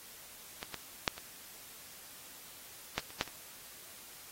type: clicks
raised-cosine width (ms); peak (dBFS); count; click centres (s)
0.2; -21 / -21 / -8 / -26 / -13 / -30 / -12 / -27; 8; 0.629 / 0.743 / 1.078 / 1.18 / 2.98 / 3.105 / 3.211 / 3.277
effects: white hiss -52 dBFS RMS until 4.31 s + AAC 48 kbps